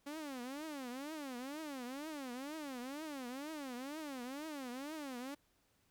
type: tone with vibrato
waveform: sawtooth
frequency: 277.2 Hz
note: C#4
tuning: in tune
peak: -39 dBFS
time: 0.06-5.35 s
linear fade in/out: 10 ms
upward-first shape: triangle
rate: 2.1 Hz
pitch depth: 270 cents each way
effects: pink hiss -75 dBFS RMS until 5.9 s